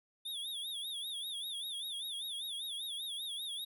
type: tone with vibrato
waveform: square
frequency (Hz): 3520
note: A7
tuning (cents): 0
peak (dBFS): -39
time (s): 0.25-3.65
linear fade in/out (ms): 10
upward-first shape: sine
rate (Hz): 5.1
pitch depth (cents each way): 130
effects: none